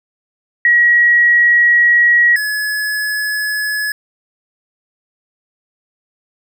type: tone pair in turn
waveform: sine / square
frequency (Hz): 1909 / 1700.7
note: A#6 / G#6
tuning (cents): +41 / +41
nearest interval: major second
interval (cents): 200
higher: first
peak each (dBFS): -7 / -17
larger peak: first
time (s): 0.65-2.36 / 2.36-3.92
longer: first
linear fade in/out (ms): 2
effects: none